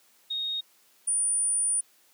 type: tone pair in turn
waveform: sine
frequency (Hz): 3729 / 9396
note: A#7 / D9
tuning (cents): 0 / 0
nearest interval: octave + major third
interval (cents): 1600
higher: second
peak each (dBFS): -28 / -23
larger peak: second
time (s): 0.3-0.61 / 1.07-1.81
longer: second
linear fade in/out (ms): 10
effects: white hiss -62 dBFS RMS until 2.13 s + high-pass 200 Hz 12 dB/octave